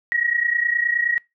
sine tone pair together, 1880.4 / 1910 Hz, A#6 / A#6, +15 / +42 cents, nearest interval unison, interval 27 cents, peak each -23 / -20 dBFS, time 0.12-1.18 s, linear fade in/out 0 ms, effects noise-tail reverb RT60 0.2 s tail -22 dB re dry

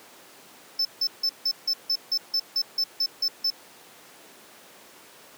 triangle tone bursts, 5274 Hz, E8, in tune, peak -20 dBFS, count 13, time 0.79-3.503 s, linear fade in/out 5 ms, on 61 ms, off 160 ms, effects pink hiss -49 dBFS RMS until 5.37 s + high-pass 300 Hz 12 dB/octave

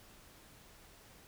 silence, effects pink hiss -59 dBFS RMS until 1.27 s

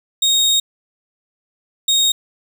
30% pulse tone bursts at uneven times, 3729 Hz, A#7, in tune, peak -10 dBFS, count 2, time 0.22-0.6 / 1.88-2.12 s, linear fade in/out 5 ms, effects none

